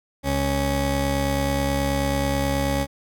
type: tone pair together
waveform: 20% pulse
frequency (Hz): 69.3 / 277.2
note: C#2 / C#4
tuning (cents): 0 / 0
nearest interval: 2 octaves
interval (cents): 2400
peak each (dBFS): -19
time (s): 0.23-2.87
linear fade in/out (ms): 50
effects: none